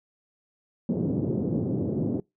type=band-pass noise; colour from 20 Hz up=pink; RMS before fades=-27 dBFS; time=0.89-2.2 s; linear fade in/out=2 ms; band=120 to 420 Hz; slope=24 dB/octave; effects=noise-tail reverb RT60 0.2 s tail -25 dB re dry